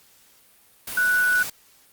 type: tone in noise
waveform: sine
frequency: 1480 Hz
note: F#6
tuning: in tune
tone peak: -17 dBFS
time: 0.97-1.43 s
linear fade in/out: 5 ms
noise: white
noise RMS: -32 dBFS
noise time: 0.87-1.5 s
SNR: +12 dB
effects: white hiss -56 dBFS RMS until 1.92 s + Opus 48 kbps